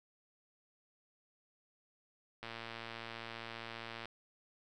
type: click train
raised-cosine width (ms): 0.3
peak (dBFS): -28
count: 188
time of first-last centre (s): 2.43-4.056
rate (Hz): 115
effects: none